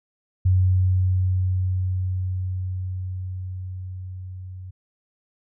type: tone with level ramp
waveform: sine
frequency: 92.5 Hz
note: F#2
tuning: in tune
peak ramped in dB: -14 to -34 dBFS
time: 0.45-4.71 s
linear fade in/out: 10 ms
effects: none